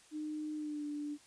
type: tone with pitch glide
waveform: sine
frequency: 305 to 294.1 Hz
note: D#4 to D4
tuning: -34 to +3 cents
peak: -37 dBFS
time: 0.11-1.18 s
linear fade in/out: 50 ms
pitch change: -63 cents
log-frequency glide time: 0.55-0.85 s
effects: white hiss -62 dBFS RMS until 1.26 s + resampled to 22050 Hz